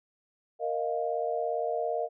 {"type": "chord", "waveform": "sine", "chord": "Bb suspended fourth", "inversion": "none", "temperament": "just", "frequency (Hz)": [466.2, 621.6, 699.2], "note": ["Bb4", "Eb5", "F5"], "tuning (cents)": [0, -2, 2], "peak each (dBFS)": -32, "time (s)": [0.59, 2.09], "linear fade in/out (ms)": 50, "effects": []}